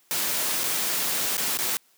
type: noise with dropouts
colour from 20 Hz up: white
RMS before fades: -26 dBFS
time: 0.11-1.77 s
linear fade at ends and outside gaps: 0 ms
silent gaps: 0.635-0.64 / 1.369-1.379 / 1.572-1.588 s
effects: white hiss -62 dBFS RMS until 1.97 s + high-pass 150 Hz 12 dB/octave